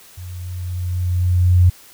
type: tone with level ramp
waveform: sine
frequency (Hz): 89.6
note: F2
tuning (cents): +45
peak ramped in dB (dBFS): -30 to -7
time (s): 0.17-1.7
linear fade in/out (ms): 10
effects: white hiss -45 dBFS RMS until 1.93 s